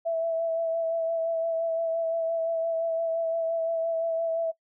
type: tone with vibrato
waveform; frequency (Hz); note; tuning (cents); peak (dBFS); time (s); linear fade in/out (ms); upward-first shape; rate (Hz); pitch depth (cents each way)
sine; 659.3; E5; 0; -24; 0.05-4.52; 20; sine; 5.8; 20
effects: noise-tail reverb RT60 0.1 s tail -22 dB re dry